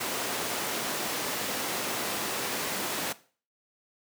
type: high-pass noise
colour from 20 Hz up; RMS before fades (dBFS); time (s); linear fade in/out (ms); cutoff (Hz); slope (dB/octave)
pink; -32; 0-3.13; 10; 280; 12
effects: noise-tail reverb RT60 0.4 s tail -17 dB re dry